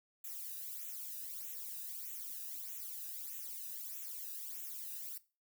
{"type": "noise with flanger", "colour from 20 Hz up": "violet", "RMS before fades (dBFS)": -45, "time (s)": [0.24, 5.18], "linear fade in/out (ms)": 5, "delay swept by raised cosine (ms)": [0.2, 0.94], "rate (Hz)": 1.6, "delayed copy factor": -1, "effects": ["noise-tail reverb RT60 0.3 s tail -17 dB re dry"]}